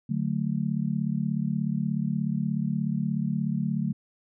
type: chord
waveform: sine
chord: D major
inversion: none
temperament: just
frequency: 146.83 / 183.54 / 220.2 Hz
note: D3 / F#3 / A3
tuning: 0 / -14 / +2 cents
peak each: -29 dBFS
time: 0.09-3.93 s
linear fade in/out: 10 ms
effects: none